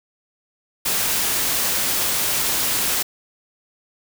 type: noise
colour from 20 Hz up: white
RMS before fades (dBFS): -21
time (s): 0.85-3.03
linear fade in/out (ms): 10
effects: none